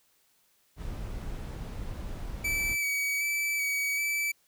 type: noise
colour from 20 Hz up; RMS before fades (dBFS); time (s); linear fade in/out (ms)
brown; -37; 0.76-2.77; 50
type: tone with vibrato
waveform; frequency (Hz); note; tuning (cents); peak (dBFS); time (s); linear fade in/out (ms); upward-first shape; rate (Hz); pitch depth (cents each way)
45% pulse; 2290; D7; -44; -27; 2.44-4.32; 10; square; 1.3; 17
effects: white hiss -68 dBFS RMS until 4.47 s